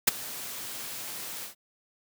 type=noise with ADSR envelope; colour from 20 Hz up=white; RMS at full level=-17 dBFS; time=0.07-1.55 s; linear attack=10 ms; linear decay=15 ms; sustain=-21 dB; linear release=120 ms; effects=high-pass 100 Hz 12 dB/octave